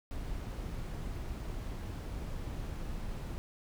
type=noise; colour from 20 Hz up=brown; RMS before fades=-39 dBFS; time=0.11-3.38 s; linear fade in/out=0 ms; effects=none